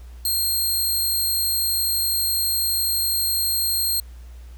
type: tone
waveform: 10% pulse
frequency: 4213 Hz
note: C8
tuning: 11 cents sharp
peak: -13 dBFS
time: 0.25-4 s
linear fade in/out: 2 ms
effects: added 60 Hz sine -37 dBFS peak until 4.57 s + pink hiss -55 dBFS RMS until 4.57 s